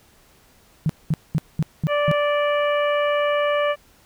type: tone bursts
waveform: sine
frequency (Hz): 156.1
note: D#3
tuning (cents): +6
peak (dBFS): -16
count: 6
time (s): 0.86-2.114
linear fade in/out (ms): 0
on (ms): 34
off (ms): 210
type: harmonic tone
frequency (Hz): 585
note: D5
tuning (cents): -7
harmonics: 1 / 2 / 3 / 4 / 5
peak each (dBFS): -19 / -25 / -29 / -31 / -33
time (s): 1.87-3.76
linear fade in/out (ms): 50
effects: pink hiss -55 dBFS RMS until 4.05 s